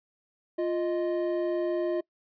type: tone pair together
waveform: triangle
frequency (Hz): 349.2 / 622.2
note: F4 / D#5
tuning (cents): 0 / 0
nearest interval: minor seventh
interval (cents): 1000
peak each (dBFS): -25 / -29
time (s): 0.58-2.01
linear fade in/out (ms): 10
effects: noise-tail reverb RT60 0.1 s tail -23 dB re dry + resampled to 11025 Hz